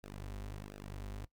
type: tone with flanger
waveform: sawtooth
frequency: 50 Hz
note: G1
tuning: 35 cents sharp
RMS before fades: -45 dBFS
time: 0.03-1.26 s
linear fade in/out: 10 ms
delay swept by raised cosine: 0.92 to 6.82 ms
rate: 1.4 Hz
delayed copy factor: -0.85
effects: noise-tail reverb RT60 0.1 s tail -18 dB re dry